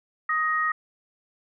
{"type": "tone pair together", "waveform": "sine", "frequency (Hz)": [1252.1, 1876], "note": ["D#6", "A#6"], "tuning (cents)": [11, 11], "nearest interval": "perfect fifth", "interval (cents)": 700, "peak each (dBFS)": [-24, -25], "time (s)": [0.29, 0.72], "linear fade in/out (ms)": 5, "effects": []}